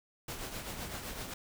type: noise with tremolo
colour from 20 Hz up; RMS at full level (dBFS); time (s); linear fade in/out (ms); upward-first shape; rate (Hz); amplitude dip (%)
pink; -39; 0.28-1.34; 5; triangle; 7.8; 55
effects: none